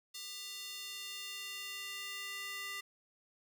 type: tone with high-pass filter sweep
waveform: square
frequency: 397.7 Hz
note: G4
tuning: 25 cents sharp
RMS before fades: -44 dBFS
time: 0.14-2.81 s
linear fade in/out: 10 ms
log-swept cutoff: 4000 to 1900 Hz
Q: 1.6
effects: none

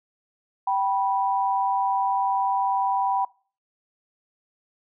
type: tone pair together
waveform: sine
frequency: 778.6 / 981 Hz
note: G5 / B5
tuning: -12 / -12 cents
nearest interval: major third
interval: 400 cents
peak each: -23 / -24 dBFS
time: 0.67-3.25 s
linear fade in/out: 5 ms
effects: noise-tail reverb RT60 0.4 s tail -22 dB re dry

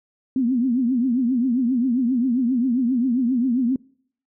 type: tone with vibrato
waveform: sine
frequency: 248.5 Hz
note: B3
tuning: 11 cents sharp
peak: -17 dBFS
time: 0.36-3.76 s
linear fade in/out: 2 ms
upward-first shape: triangle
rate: 7.5 Hz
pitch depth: 170 cents each way
effects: noise-tail reverb RT60 0.6 s tail -25 dB re dry

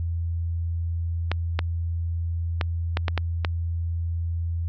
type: clicks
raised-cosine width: 0.3 ms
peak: -8 dBFS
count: 7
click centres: 1.316 / 1.591 / 2.612 / 2.971 / 3.082 / 3.177 / 3.448 s
effects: added 84 Hz sine -24 dBFS peak until 4.68 s + low-pass 5000 Hz 12 dB/octave

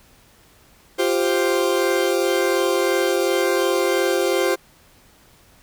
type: chord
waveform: 40% pulse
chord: F suspended second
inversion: none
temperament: equal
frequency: 349.2 / 392 / 523.3 Hz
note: F4 / G4 / C5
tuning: 0 / 0 / 0 cents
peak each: -21 dBFS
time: 0.98-4.56 s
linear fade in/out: 20 ms
effects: pink hiss -53 dBFS RMS until 5.62 s

